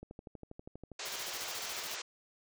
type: click train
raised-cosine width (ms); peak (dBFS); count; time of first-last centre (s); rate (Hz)
2; -33; 12; 0.03-0.917; 12.4
type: band-pass noise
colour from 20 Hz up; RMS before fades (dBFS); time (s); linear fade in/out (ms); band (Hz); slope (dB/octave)
white; -42; 0.99-2.02; 5; 360 to 7100; 48
type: noise with tremolo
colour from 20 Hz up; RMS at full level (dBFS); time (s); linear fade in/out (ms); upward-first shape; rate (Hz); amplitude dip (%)
white; -43; 1.05-1.96; 10; square; 14; 65
effects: none